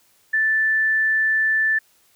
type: tone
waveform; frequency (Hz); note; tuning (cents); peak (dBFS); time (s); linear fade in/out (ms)
sine; 1760; A6; 0; -16; 0.33-1.79; 10
effects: white hiss -59 dBFS RMS until 2.15 s